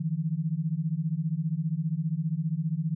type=beating tone pair; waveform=sine; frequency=152.5 / 167.5 Hz; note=D#3 / E3; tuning=-34 / +28 cents; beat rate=15 Hz; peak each=-29 dBFS; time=0-2.95 s; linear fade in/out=10 ms; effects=none

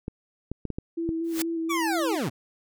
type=clicks; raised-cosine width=3 ms; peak=-18 dBFS; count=6; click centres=0.081 / 0.516 / 0.653 / 0.703 / 0.785 / 1.091 s
type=tone with vibrato; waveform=sine; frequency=329.6 Hz; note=E4; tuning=in tune; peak=-26 dBFS; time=0.97-2.17 s; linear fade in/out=10 ms; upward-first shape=square; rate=4.2 Hz; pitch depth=19 cents each way
type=noise with exponential growth; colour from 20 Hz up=white; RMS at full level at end=-26 dBFS; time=1.24-1.42 s; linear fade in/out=2 ms; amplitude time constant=38 ms
type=linear sweep; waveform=25% pulse; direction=down; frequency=1185 to 96.1 Hz; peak=-22 dBFS; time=1.69-2.3 s; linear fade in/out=20 ms
effects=none

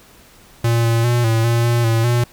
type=tone with pitch steps; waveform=square; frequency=116.7 / 115.5 / 120.3 / 113.2 / 117.2 / 118.6 / 113.9 / 120.3 Hz; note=A#2 / A#2 / B2 / A2 / A#2 / A#2 / A#2 / B2; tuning=+2 / -16 / -45 / +50 / +10 / +30 / -40 / -45 cents; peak=-14 dBFS; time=0.64-2.24 s; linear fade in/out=5 ms; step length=200 ms; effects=pink hiss -47 dBFS RMS until 2.32 s

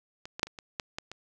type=clicks; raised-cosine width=0.2 ms; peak=-24 / -20 / -7 / -27 / -25 / -14 / -17 / -24 dBFS; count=8; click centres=0.255 / 0.395 / 0.431 / 0.47 / 0.588 / 0.798 / 0.985 / 1.116 s; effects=none

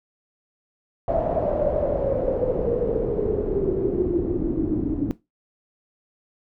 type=noise with low-pass filter sweep; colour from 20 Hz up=pink; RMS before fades=-23 dBFS; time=1.08-5.11 s; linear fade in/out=0 ms; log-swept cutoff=670 to 290 Hz; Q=9.6; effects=noise-tail reverb RT60 0.2 s tail -17 dB re dry

